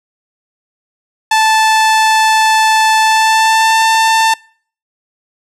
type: tone with pitch glide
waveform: sawtooth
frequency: 877 to 892.3 Hz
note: A5 to A5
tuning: -6 to +24 cents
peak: -4 dBFS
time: 1.31-4.34 s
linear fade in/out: 5 ms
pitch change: +30 cents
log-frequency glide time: 3-3.82 s
effects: noise-tail reverb RT60 0.5 s tail -25 dB re dry + low-pass 9000 Hz 12 dB/octave